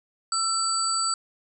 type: tone cluster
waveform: sine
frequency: 1334 / 4610 / 7920 Hz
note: E6 / D8 / B8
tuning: +20 / -33 / +4 cents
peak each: -27 dBFS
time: 0.32-1.14 s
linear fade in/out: 2 ms
effects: none